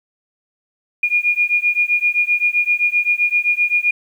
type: beating tone pair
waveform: sine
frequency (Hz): 2428 / 2435.7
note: D#7 / D#7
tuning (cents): -43 / -37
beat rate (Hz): 7.7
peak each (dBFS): -17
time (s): 1.03-3.91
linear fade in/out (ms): 5
effects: 8-bit